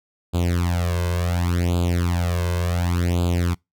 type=tone with flanger; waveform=sawtooth; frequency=87.31 Hz; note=F2; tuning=in tune; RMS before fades=-21 dBFS; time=0.33-3.55 s; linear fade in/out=20 ms; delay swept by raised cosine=0.26 to 1.96 ms; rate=0.69 Hz; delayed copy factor=+0.95; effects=noise-tail reverb RT60 0.2 s tail -26 dB re dry